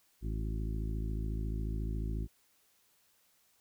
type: harmonic tone with a mistuned harmonic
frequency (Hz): 54.1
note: A1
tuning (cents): -29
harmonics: 1 / 2 / 3 / 4 / 5 / 6 / 7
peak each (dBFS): -34 / -40 / -44 / -46 / -48 / -50 / -51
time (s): 0.21-2.28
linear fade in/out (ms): 50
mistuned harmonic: 7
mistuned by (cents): -35
effects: white hiss -70 dBFS RMS until 3.6 s